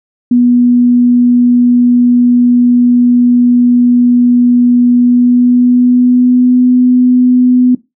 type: tone with pitch glide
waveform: sine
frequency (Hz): 243.9 to 250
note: B3 to B3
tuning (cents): -21 to +21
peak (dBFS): -4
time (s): 0.31-7.75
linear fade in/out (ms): 5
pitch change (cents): +42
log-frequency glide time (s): 4.94-6.64
effects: noise-tail reverb RT60 0.2 s tail -18 dB re dry